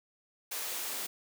white noise with high-pass filter sweep, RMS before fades -37 dBFS, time 0.51-1.07 s, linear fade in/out 10 ms, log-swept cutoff 540 to 240 Hz, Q 0.9, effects none

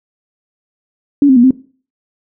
sine tone with pitch steps, 284.7 / 262.6 / 239.3 / 261 Hz, C#4 / C4 / A#3 / C4, +46 / +6 / +46 / -4 cents, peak -4 dBFS, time 1.22-1.508 s, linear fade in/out 2 ms, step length 72 ms, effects noise-tail reverb RT60 0.4 s tail -19 dB re dry

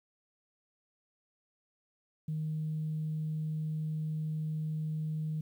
sine tone, 155.56 Hz, D#3, in tune, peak -31 dBFS, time 2.28-5.41 s, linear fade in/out 5 ms, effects tanh soft clip ceiling -27 dBFS + 11-bit

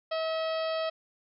harmonic tone with a mistuned harmonic, 643 Hz, E5, 43 cents flat, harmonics 1 / 2 / 3 / 4 / 5 / 6 / 7 / 8, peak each -29 / -37 / -43 / -44 / -42 / -47 / -46 / -49 dBFS, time 0.11-0.9 s, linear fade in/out 10 ms, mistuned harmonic 6, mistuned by +23 cents, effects none

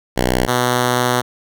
5% pulse tone pair in turn, 62.3 / 123.74 Hz, B1 / B2, +16 / +4 cents, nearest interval octave, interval 1188 cents, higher second, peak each -3 dBFS, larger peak neither, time 0.16-0.47 / 0.47-1.22 s, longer second, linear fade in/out 20 ms, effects none

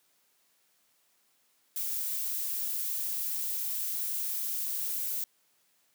violet noise, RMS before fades -33 dBFS, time 1.76-5.24 s, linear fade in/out 2 ms, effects white hiss -70 dBFS RMS until 5.94 s + high-pass 150 Hz 12 dB/octave

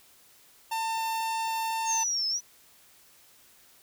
45% pulse tone, 898 Hz, A5, 35 cents sharp, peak -28 dBFS, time 0.71-2.04 s, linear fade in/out 10 ms
sine linear two-way sweep, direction down then up, 6580 to 5160 to 6010 Hz, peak -26 dBFS, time 1.85-2.41 s, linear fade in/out 50 ms, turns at 2.28 s
effects white hiss -58 dBFS RMS until 3.82 s

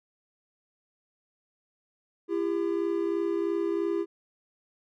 triangle tone pair together, 337.3 / 400.3 Hz, E4 / G4, +40 / +36 cents, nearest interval minor third, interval 296 cents, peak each -26 / -27 dBFS, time 2.28-4.06 s, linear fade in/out 50 ms, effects none

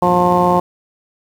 15% pulse chord, E diminished, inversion none, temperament just, 82.41 / 98.89 / 118.67 Hz, E2 / G2 / Bb2, 0 / +16 / +31 cents, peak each -25 dBFS, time 0.02-0.6 s, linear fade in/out 5 ms
harmonic tone, 177.9 Hz, F3, 32 cents sharp, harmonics 1 / 2 / 3 / 4 / 5 / 6, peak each -18 / -19 / -18 / -18 / -16 / -18 dBFS, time 0.02-0.6 s, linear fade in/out 5 ms
effects 7-bit

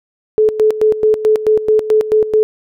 sine tone with tremolo, 431.6 Hz, A4, 33 cents flat, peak -7 dBFS, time 0.38-2.43 s, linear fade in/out 0 ms, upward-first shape square, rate 4.6 Hz, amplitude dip 75%, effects none

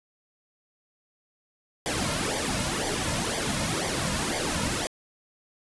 pink noise with flanger, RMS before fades -28 dBFS, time 1.86-4.87 s, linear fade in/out 0 ms, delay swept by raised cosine 0.73 to 2.63 ms, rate 2 Hz, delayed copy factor -0.7, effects resampled to 24000 Hz

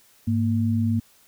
sine tone pair together, 102.86 / 230.7 Hz, G#2 / A#3, -16 / -18 cents, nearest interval octave + major second, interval 1398 cents, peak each -22 dBFS, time 0.27-1 s, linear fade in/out 10 ms, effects white hiss -57 dBFS RMS until 1.27 s

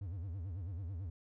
triangle tone with vibrato, 90.4 Hz, F#2, 40 cents flat, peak -37 dBFS, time 0.01-1.1 s, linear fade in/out 5 ms, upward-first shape sine, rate 9.1 Hz, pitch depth 210 cents each way, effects none

